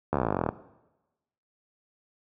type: slowing click train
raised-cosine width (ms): 1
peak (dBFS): -11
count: 20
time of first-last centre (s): 0.13-0.49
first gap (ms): 13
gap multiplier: 1.04
effects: noise-tail reverb RT60 1.0 s tail -17 dB re dry + high-pass 80 Hz 12 dB/octave